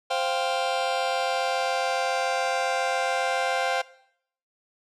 sawtooth chord, C suspended fourth, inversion none, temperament just, 523.3 / 697.7 / 784.9 Hz, C5 / F5 / G5, 0 / -2 / +2 cents, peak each -24 dBFS, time 0.1-3.82 s, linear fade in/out 10 ms, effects noise-tail reverb RT60 0.7 s tail -20 dB re dry + low-pass 6000 Hz 12 dB/octave

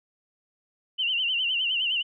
sine tone with vibrato, 2912 Hz, F#7, 28 cents flat, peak -23 dBFS, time 0.98-2.03 s, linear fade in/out 20 ms, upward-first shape sine, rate 9.7 Hz, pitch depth 110 cents each way, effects none

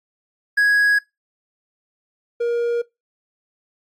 triangle tone pair in turn, 1661.2 / 472.8 Hz, G#6 / A#4, 0 / +24 cents, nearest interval octave + minor seventh, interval 2176 cents, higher first, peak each -11 / -16 dBFS, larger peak first, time 0.57-0.99 / 2.4-2.82 s, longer neither, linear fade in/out 10 ms, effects noise-tail reverb RT60 0.2 s tail -22 dB re dry + AAC 64 kbps

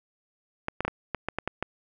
clicks, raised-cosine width 0.5 ms, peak -13 dBFS, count 9, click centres 0.684 / 0.806 / 0.85 / 0.88 / 1.147 / 1.286 / 1.386 / 1.476 / 1.626 s, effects none

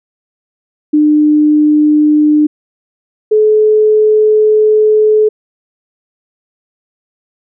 sine tone pair in turn, 301 / 429 Hz, D4 / A4, +43 / -44 cents, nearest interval tritone, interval 613 cents, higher second, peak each -5 dBFS, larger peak neither, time 0.93-2.47 / 3.31-5.29 s, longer second, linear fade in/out 10 ms, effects none

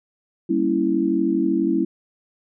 sine chord, G diminished seventh, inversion none, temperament equal, 196 / 233.1 / 277.2 / 329.6 Hz, G3 / Bb3 / Db4 / Fb4, 0 / 0 / 0 / 0 cents, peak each -25 / -26 / -23 / -20 dBFS, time 0.49-1.85 s, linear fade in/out 10 ms, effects none

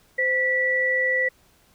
sine tone pair together, 516 / 1955.5 Hz, C5 / B6, -24 / -18 cents, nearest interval octave + major seventh, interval 2306 cents, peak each -26 / -20 dBFS, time 0.18-1.29 s, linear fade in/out 10 ms, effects pink hiss -59 dBFS RMS until 1.74 s

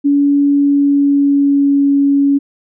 sine tone with pitch glide, 284.2 to 280.4 Hz, C#4 to C#4, +43 to +20 cents, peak -8 dBFS, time 0.04-2.39 s, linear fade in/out 20 ms, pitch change -23 cents, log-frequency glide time 0.44-1.91 s, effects none

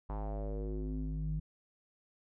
square tone with low-pass filter sweep, 52 Hz, G#1, 3 cents sharp, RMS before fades -37 dBFS, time 0.09-1.4 s, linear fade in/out 10 ms, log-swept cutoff 980 to 140 Hz, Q 3.6, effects none

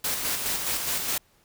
white noise with tremolo, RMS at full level -27 dBFS, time 0.04-1.18 s, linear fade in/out 5 ms, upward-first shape square, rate 4.8 Hz, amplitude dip 35%, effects pink hiss -63 dBFS RMS until 1.44 s

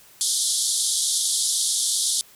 white band-pass noise, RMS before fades -23 dBFS, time 0.21-2.21 s, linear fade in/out 0 ms, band 3300 to 11000 Hz, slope 96 dB/octave, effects white hiss -51 dBFS RMS until 2.35 s

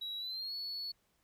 sine tone with pitch glide, 3882 to 4408 Hz, B7 to C#8, -31 to -11 cents, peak -36 dBFS, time 0.01-0.92 s, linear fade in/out 10 ms, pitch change +220 cents, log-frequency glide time 0.18-0.55 s, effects tanh soft clip ceiling -36 dBFS + pink hiss -75 dBFS RMS until 1.23 s

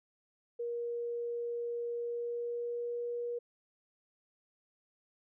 sine tone with pitch glide, 473.7 to 478.1 Hz, A#4 to A#4, +28 to +44 cents, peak -34 dBFS, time 0.59-3.39 s, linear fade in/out 10 ms, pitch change +16 cents, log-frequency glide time 1.95-3.07 s, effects none

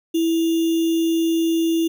sine tone with sample-and-hold, 329.6 Hz, E4, in tune, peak -16 dBFS, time 0.14-1.88 s, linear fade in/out 10 ms, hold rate 3150 Hz, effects none

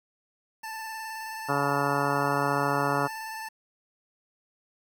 25% pulse tone with vibrato, 883 Hz, A5, 6 cents sharp, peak -31 dBFS, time 0.63-3.49 s, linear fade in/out 10 ms, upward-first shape square, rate 19 Hz, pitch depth 17 cents each way
harmonic tone, 141.5 Hz, C#3, 36 cents sharp, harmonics 1 / 2 / 3 / 4 / 5 / 6 / 7 / 8 / 9 / 10, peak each -33 / -33 / -33 / -33 / -33 / -33 / -33 / -33 / -33 / -33 dBFS, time 1.48-3.08 s, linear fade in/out 20 ms
effects 9-bit

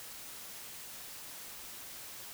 silence, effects white hiss -47 dBFS RMS until 2.33 s

